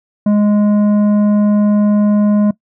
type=tone with tanh clipping; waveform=sine; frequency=207.7 Hz; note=G#3; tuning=in tune; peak=-10 dBFS; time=0.26-2.51 s; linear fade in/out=5 ms; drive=9 dB; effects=noise-tail reverb RT60 0.1 s tail -20 dB re dry